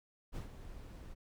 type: noise with ADSR envelope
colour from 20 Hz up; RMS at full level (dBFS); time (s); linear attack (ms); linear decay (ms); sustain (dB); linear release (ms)
brown; -40; 0.32-1.15; 40; 110; -9; 29
effects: none